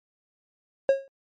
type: tone with exponential decay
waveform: triangle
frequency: 544 Hz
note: C#5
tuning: 33 cents flat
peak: -11 dBFS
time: 0.89-1.08 s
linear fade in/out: 1 ms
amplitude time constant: 41 ms
effects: MP3 32 kbps